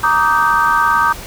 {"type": "chord", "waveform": "sine", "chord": "Eb major seventh", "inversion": "second", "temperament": "just", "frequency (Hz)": [933.4, 1166.7, 1244.5, 1555.6], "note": ["Bb5", "D6", "Eb6", "G6"], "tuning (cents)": [2, -12, 0, -14], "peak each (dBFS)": -16, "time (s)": [0.03, 1.13], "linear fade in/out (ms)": 10, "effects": ["pink hiss -31 dBFS RMS until 1.26 s"]}